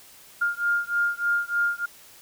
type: beating tone pair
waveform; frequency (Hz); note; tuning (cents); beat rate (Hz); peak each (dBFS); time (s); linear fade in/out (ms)
sine; 1407 / 1410.3; F6 / F6; +12 / +17; 3.3; -25; 0.41-1.86; 10
effects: white hiss -50 dBFS RMS until 2.21 s